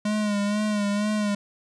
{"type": "tone with vibrato", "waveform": "square", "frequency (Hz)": 207.7, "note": "G#3", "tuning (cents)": 0, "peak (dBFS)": -23, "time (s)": [0.05, 1.35], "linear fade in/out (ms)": 5, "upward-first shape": "sine", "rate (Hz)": 2.1, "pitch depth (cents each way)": 44, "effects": ["resampled to 22050 Hz"]}